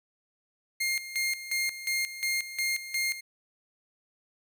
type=tone with tremolo; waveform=sawtooth; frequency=2123 Hz; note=C7; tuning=25 cents sharp; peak=-23 dBFS; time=0.8-3.21 s; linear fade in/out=10 ms; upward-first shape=square; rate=2.8 Hz; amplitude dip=75%; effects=none